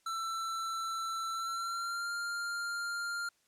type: tone with pitch glide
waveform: square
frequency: 1336 to 1397.6 Hz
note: E6 to F6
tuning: +23 to +1 cents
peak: -35 dBFS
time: 0.06-3.29 s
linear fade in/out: 5 ms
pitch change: +78 cents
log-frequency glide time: 1.32-2.12 s
effects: white hiss -72 dBFS RMS until 3.47 s + low-pass 10000 Hz 12 dB/octave